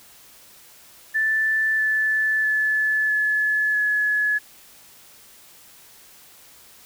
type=tone with pitch steps; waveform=sine; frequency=1760 / 1744.8 / 1729.8 / 1714.8 / 1700 Hz; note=A6 / A6 / A6 / A6 / G#6; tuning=0 / -15 / -30 / -45 / +40 cents; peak=-18 dBFS; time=1.14-4.39 s; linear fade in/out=20 ms; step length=650 ms; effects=white hiss -49 dBFS RMS until 6.85 s